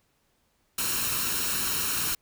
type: noise with comb filter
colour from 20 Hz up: white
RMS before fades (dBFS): -28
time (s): 0.78-2.15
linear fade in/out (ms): 5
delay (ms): 0.73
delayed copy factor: +0.6
effects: pink hiss -70 dBFS RMS until 2.21 s